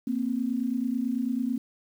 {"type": "tone pair together", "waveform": "sine", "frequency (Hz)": [233.1, 262.2], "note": ["A#3", "C4"], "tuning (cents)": [0, 4], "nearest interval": "major second", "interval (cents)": 204, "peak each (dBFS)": -28, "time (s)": [0.07, 1.58], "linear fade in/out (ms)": 5, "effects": ["9-bit"]}